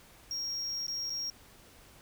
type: tone with dropouts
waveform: triangle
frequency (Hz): 5588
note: F8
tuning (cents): 0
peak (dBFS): -32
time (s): 0.31-1.3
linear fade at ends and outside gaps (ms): 1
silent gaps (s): 0.867-0.881 / 1.097-1.103
effects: pink hiss -57 dBFS RMS until 2.01 s